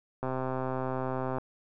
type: click train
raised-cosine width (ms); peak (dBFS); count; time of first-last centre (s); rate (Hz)
1; -19; 151; 0.23-1.384; 130
effects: none